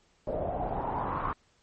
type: noise with low-pass filter sweep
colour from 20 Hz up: pink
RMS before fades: -32 dBFS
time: 0.27-1.33 s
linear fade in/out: 2 ms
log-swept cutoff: 570 to 1200 Hz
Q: 6
effects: pink hiss -67 dBFS RMS until 1.62 s + MP3 32 kbps